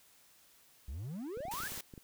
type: exponential sweep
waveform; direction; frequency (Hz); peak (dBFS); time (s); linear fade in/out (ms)
triangle; up; 58.7 to 1765; -37; 0.88-1.68; 5
type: clicks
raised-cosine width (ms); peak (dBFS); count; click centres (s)
3; -36; 11; 1.373 / 1.405 / 1.453 / 1.483 / 1.538 / 1.603 / 1.635 / 1.72 / 1.777 / 1.938 / 1.978
type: noise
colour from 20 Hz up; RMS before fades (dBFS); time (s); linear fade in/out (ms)
white; -43; 1.51-1.81; 5
effects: white hiss -64 dBFS RMS until 2.03 s